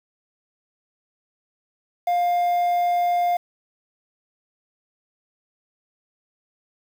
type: tone with quantisation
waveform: triangle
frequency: 704 Hz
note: F5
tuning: 14 cents sharp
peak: -16 dBFS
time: 2.07-3.37 s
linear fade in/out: 5 ms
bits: 7
effects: none